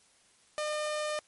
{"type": "tone", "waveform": "sawtooth", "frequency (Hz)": 605, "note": "D#5", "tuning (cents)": -49, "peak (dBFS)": -27, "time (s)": [0.58, 1.19], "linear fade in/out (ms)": 0, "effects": ["white hiss -64 dBFS RMS until 1.27 s", "MP3 48 kbps"]}